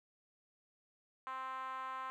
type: tone with band-pass filter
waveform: 5% pulse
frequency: 261.6 Hz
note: C4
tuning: in tune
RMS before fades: -43 dBFS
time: 1.27-2.1 s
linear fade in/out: 0 ms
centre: 1100 Hz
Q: 5
effects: none